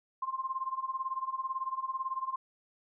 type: tone with tremolo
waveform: sine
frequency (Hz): 1054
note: C6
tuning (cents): +12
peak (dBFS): -29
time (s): 0.22-2.36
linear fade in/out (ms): 5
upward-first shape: sine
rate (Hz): 18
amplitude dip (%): 85
effects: none